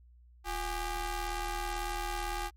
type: ring-modulated tone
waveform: sawtooth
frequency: 392 Hz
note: G4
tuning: in tune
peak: -26 dBFS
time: 0.44-2.51 s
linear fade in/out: 50 ms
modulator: 431 Hz
effects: added 60 Hz sine -55 dBFS peak until 2.56 s + MP3 64 kbps